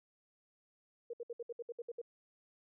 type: tone bursts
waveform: sine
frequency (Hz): 472.4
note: A#4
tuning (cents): +23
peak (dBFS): -39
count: 10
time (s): 1.1-2.016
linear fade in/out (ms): 5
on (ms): 34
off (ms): 64
effects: none

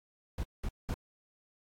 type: noise bursts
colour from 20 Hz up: brown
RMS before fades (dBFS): -34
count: 3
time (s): 0.38-0.942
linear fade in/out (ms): 2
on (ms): 54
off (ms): 200
effects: AAC 64 kbps

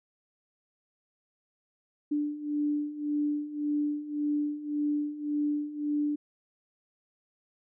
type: beating tone pair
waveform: sine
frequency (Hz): 293.7 / 295.5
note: D4 / D4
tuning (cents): 0 / +11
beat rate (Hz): 1.8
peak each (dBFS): -33 / -29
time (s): 2.11-6.16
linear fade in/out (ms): 10
effects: none

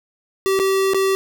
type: tone with dropouts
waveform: square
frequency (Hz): 386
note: G4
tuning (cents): -27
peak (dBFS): -16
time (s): 0.46-1.15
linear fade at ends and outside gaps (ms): 0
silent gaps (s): 0.591-0.598 / 0.935-0.945
effects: none

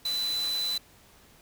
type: tone in noise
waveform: sine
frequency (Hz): 4000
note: B7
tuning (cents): +21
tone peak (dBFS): -27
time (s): 0.05-0.78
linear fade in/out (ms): 5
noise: white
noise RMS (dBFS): -39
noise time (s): 0.05-0.78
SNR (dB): +9
effects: pink hiss -57 dBFS RMS until 1.41 s

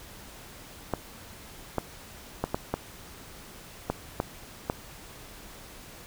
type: clicks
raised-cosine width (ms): 1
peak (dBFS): -12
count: 8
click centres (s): 0.937 / 1.783 / 2.44 / 2.545 / 2.74 / 3.9 / 4.201 / 4.699
effects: pink hiss -47 dBFS RMS until 6.06 s

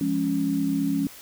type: chord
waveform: sine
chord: Db major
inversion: first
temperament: just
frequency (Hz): 173.24 / 207.9 / 277.2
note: F3 / Ab3 / Db4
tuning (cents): -14 / +2 / 0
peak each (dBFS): -29 / -29 / -23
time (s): 0.01-1.07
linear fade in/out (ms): 2
effects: white hiss -45 dBFS RMS until 1.21 s

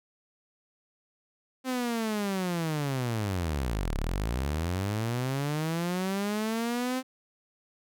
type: linear two-way sweep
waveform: sawtooth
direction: down then up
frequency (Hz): 261.6 to 32.83 to 261.6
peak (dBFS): -24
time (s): 1.64-7.03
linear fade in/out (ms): 50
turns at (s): 3.96
effects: none

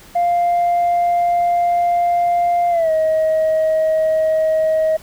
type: tone with pitch glide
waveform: sine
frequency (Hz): 698 to 632.7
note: F5 to D#5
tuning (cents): -1 to +29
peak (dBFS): -11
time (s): 0.15-4.97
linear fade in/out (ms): 10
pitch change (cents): -170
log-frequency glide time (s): 2.7-2.91
effects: tanh soft clip ceiling -11 dBFS + pink hiss -43 dBFS RMS until 5.02 s

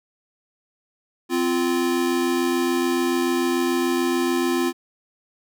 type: tone pair together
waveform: square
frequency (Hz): 259.4 / 346.3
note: C4 / F4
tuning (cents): -15 / -15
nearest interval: perfect fourth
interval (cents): 500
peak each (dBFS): -24 / -22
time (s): 1.29-4.73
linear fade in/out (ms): 50
effects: none

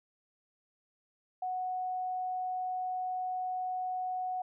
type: tone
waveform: sine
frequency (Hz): 738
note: F#5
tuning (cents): -5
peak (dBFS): -32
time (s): 1.42-4.42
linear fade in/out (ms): 5
effects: none

